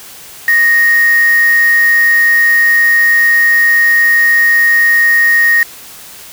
sine tone with quantisation, 1864.7 Hz, A#6, in tune, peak -6 dBFS, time 0.48-5.63 s, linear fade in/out 2 ms, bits 3, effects white hiss -33 dBFS RMS until 6.32 s

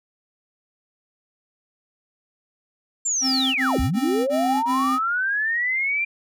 sine linear two-way sweep, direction down then up, 7420 to 47.11 to 2388 Hz, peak -20 dBFS, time 3.05-6.05 s, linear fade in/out 10 ms, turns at 3.8 s
square tone bursts, 262.5 Hz, C4, 6 cents sharp, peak -23 dBFS, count 5, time 3.21-4.994 s, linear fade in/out 50 ms, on 340 ms, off 21 ms
effects none

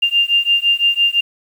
sine beating tone pair, 2794 / 2799.9 Hz, F7 / F7, 0 / +4 cents, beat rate 5.9 Hz, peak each -15 dBFS, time 0.02-1.21 s, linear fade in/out 10 ms, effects 7-bit

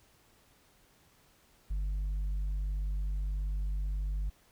sine tone with tanh clipping, 49.25 Hz, G1, 9 cents sharp, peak -31 dBFS, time 1.7-4.3 s, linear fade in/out 10 ms, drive 3 dB, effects pink hiss -65 dBFS RMS until 4.51 s

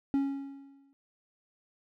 triangle tone with exponential decay, 276.1 Hz, C#4, 7 cents flat, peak -21 dBFS, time 0.14-0.93 s, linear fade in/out 0 ms, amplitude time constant 170 ms, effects none

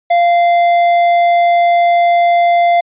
sine tone with tanh clipping, 693 Hz, F5, 14 cents flat, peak -9 dBFS, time 0.1-2.81 s, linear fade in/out 10 ms, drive 9 dB, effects resampled to 8000 Hz

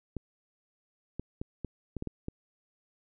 clicks, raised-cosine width 3 ms, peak -22 dBFS, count 8, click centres 0.167 / 1.196 / 1.415 / 1.647 / 1.967 / 2.024 / 2.073 / 2.284 s, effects none

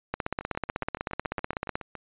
two click trains, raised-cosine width 0.5 ms, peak -13 / -23 dBFS, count 27 / 12, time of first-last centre 0.14-1.755 / 0.41-1.953 s, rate 16.1 / 7.13 Hz, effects resampled to 8000 Hz

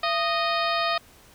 harmonic tone with a mistuned harmonic, 620 Hz, D#5, 6 cents flat, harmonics 1 / 2 / 3 / 4 / 5 / 6 / 7 / 8, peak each -27 / -26 / -32 / -32 / -36 / -33 / -34 / -38 dBFS, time 0.03-0.98 s, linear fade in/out 5 ms, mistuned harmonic 1, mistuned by +150 cents, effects pink hiss -53 dBFS RMS until 1.34 s

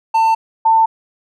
triangle / sine tone pair in turn, 895 / 895 Hz, A5 / A5, +29 / +29 cents, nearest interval unison, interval 0 cents, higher neither, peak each -8 dBFS, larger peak neither, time 0.14-0.35 / 0.65-0.86 s, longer neither, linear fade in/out 10 ms, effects none

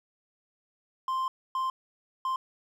triangle tone bursts at uneven times, 1046.5 Hz, C6, in tune, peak -25 dBFS, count 3, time 1.08-1.28 / 1.55-1.7 / 2.25-2.36 s, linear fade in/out 2 ms, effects none

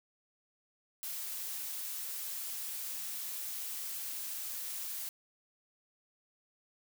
blue noise, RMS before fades -40 dBFS, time 1.03-5.09 s, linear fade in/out 0 ms, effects none

